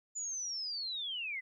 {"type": "linear sweep", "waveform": "sine", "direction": "down", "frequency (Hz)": [7040, 1975.5], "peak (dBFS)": -36, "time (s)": [0.15, 1.41], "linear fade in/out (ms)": 20, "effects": ["13-bit"]}